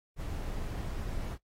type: noise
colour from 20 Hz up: brown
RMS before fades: -36 dBFS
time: 0.16-1.38 s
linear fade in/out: 50 ms
effects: noise-tail reverb RT60 0.1 s tail -19 dB re dry + AAC 48 kbps